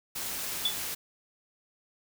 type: noise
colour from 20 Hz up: white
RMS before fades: -35 dBFS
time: 0.15-0.95 s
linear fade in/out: 10 ms
type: tone with exponential decay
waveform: sine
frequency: 3454 Hz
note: A7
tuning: 33 cents flat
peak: -21 dBFS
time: 0.65-0.79 s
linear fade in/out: 5 ms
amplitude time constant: 29 ms
effects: none